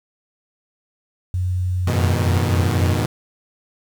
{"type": "tone", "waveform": "sine", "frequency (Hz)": 91.1, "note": "F#2", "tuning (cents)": -26, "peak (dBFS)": -18, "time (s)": [1.34, 2.99], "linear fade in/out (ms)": 0}
{"type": "chord", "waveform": "sawtooth", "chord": "F half-diminished seventh", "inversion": "none", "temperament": "equal with one note detuned", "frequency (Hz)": [87.31, 103.83, 121.63, 155.56], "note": ["F2", "Ab2", "Cb3", "Eb3"], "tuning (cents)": [0, 0, -26, 0], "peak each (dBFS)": [-21, -21, -18, -21], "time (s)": [1.87, 3.06], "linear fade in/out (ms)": 5}
{"effects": ["8-bit"]}